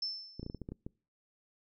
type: tone with exponential decay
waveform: sine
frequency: 5300 Hz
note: E8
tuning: 9 cents sharp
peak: -31 dBFS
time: 0.02-0.58 s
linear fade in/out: 5 ms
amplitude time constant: 120 ms
type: clicks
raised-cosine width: 3 ms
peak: -28 dBFS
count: 9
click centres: 0.396 / 0.43 / 0.464 / 0.499 / 0.547 / 0.617 / 0.689 / 0.72 / 0.865 s
effects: noise-tail reverb RT60 0.4 s tail -26 dB re dry